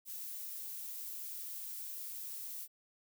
violet noise, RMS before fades -44 dBFS, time 0.05-2.68 s, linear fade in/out 50 ms, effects none

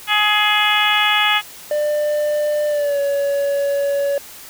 harmonic tone, 420 Hz, G#4, 19 cents sharp, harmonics 2 / 3 / 4 / 5 / 6 / 7 / 8, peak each -21 / -21 / -21 / -21 / -21 / -21 / -21 dBFS, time 0.07-1.42 s, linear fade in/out 50 ms
triangle tone with pitch glide, 596 to 563.9 Hz, D5 to C#5, +25 to +30 cents, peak -14 dBFS, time 1.71-4.18 s, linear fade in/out 2 ms, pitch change -95 cents, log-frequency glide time 2.68-2.99 s
effects white hiss -38 dBFS RMS until 4.49 s

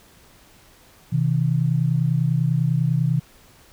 sine tone pair together, 130 / 160.06 Hz, C3 / D#3, -11 / +49 cents, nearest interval major third, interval 360 cents, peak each -20 dBFS, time 1.12-3.2 s, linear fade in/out 10 ms, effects pink hiss -52 dBFS RMS until 3.72 s

